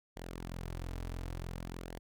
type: tone with flanger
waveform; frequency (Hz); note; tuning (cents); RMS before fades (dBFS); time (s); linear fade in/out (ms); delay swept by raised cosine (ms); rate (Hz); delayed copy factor
sawtooth; 43.29; F1; -14; -42; 0.16-1.99; 10; 0.77 to 5.67; 0.55; -0.55
effects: none